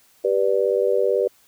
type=chord; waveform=sine; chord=G major; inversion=none; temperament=just; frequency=392 / 490 / 588 Hz; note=G4 / B4 / D5; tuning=0 / -14 / +2 cents; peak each=-21 / -20 / -23 dBFS; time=0.24-1.28 s; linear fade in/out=10 ms; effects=white hiss -57 dBFS RMS until 1.47 s